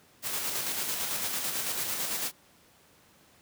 white noise with tremolo, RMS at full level -31 dBFS, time 0.22-2.32 s, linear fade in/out 50 ms, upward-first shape square, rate 9 Hz, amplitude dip 30%, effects pink hiss -60 dBFS RMS until 3.41 s + high-pass 100 Hz 12 dB/octave

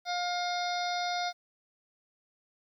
harmonic tone with a mistuned harmonic, 709 Hz, F5, 26 cents sharp, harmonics 1 / 2 / 3 / 5 / 6 / 7 / 8, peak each -31 / -39 / -40 / -40 / -43 / -42 / -46 dBFS, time 0.05-1.33 s, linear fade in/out 50 ms, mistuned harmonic 5, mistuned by +44 cents, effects 11-bit

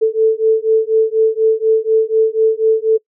sine beating tone pair, 440 / 444.1 Hz, A4 / A4, 0 / +16 cents, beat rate 4.1 Hz, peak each -13 dBFS, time 0.01-2.98 s, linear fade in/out 20 ms, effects noise-tail reverb RT60 0.1 s tail -24 dB re dry

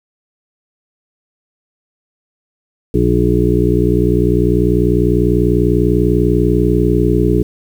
harmonic tone, 60.1 Hz, B1, 46 cents flat, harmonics 1 / 2 / 3 / 5 / 6 / 7, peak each -17 / -17 / -17 / -17 / -17 / -17 dBFS, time 2.94-7.43 s, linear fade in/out 5 ms, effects 7-bit

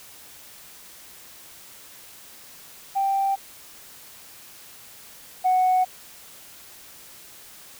sine tone pair in turn, 784 / 740 Hz, G5 / F#5, 0 / 0 cents, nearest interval minor second, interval 100 cents, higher first, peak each -19 / -15 dBFS, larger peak second, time 2.95-3.36 / 5.44-5.85 s, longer neither, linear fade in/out 20 ms, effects tanh soft clip ceiling -14 dBFS + white hiss -46 dBFS RMS until 7.79 s

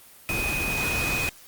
sine tone in noise, 2501 Hz, D#7, 8 cents sharp, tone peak -26 dBFS, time 0.29-1.29 s, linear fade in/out 0 ms, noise pink, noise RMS -29 dBFS, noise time 0.29-1.29 s, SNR 0 dB, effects white hiss -50 dBFS RMS until 1.47 s + Opus 24 kbps

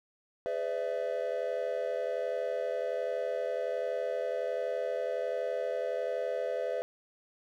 triangle chord, E dominant seventh, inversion first, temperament equal with one note detuned, 415.3 / 506 / 587.3 / 659.3 Hz, G#4 / B4 / D5 / E5, 0 / +42 / 0 / 0 cents, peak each -38 / -32 / -35 / -34 dBFS, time 0.46-6.82 s, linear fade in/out 0 ms, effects none

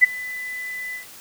sine tone with ADSR envelope, 1999 Hz, B6, 20 cents sharp, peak -5 dBFS, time 0.01-1.06 s, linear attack 27 ms, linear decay 14 ms, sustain -23 dB, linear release 120 ms, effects white hiss -43 dBFS RMS until 1.2 s

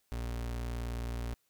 35% pulse tone, 58.9 Hz, A#1, 19 cents sharp, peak -33 dBFS, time 0.12-1.34 s, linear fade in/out 0 ms, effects white hiss -75 dBFS RMS until 1.49 s

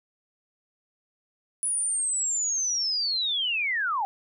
sine linear sweep, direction down, 9956 to 757 Hz, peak -24 dBFS, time 1.63-4.05 s, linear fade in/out 0 ms, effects none

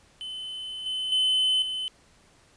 triangle tone with level steps, 3040 Hz, F#7, 46 cents sharp, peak -32 / -26 / -19 / -27 dBFS, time 0.21-1.88 s, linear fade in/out 0 ms, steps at 0.86 / 1.12 / 1.62 s, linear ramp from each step 2 ms, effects pink hiss -59 dBFS RMS until 2.56 s + resampled to 22050 Hz

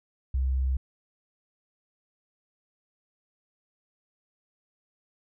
sine tone, 65.41 Hz, C2, in tune, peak -23 dBFS, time 0.34-0.77 s, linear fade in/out 5 ms, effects none

